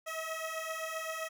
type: beating tone pair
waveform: 15% pulse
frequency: 637 / 644.7 Hz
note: D#5 / E5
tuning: +41 / -39 cents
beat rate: 7.7 Hz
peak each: -34 / -32 dBFS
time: 0.06-1.29 s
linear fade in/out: 20 ms
effects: none